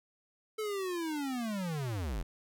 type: linear sweep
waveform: square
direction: down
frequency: 440 to 36.58 Hz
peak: -34 dBFS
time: 0.58-2.23 s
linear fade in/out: 10 ms
effects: none